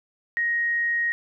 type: tone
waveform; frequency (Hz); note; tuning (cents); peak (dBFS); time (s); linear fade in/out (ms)
sine; 1877; A#6; +11; -21; 0.37-1.12; 0
effects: none